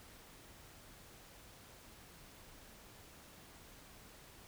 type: silence
effects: pink hiss -58 dBFS RMS until 4.47 s